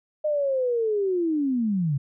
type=linear sweep; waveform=sine; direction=down; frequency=615 to 130.81 Hz; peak=-21 dBFS; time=0.24-1.98 s; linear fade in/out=10 ms; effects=none